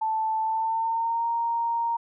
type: tone with pitch glide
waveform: sine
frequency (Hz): 880 to 930.2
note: A5 to A#5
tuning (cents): 0 to -4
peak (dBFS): -23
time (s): 0.01-1.97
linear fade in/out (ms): 10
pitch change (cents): +96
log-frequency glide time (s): 0.41-1.27
effects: none